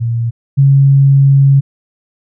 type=tone pair in turn; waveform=sine; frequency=116.54 / 137.86 Hz; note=A#2 / C#3; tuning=0 / -9 cents; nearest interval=minor third; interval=291 cents; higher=second; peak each=-12 / -4 dBFS; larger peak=second; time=0-0.31 / 0.57-1.61 s; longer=second; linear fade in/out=20 ms; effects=none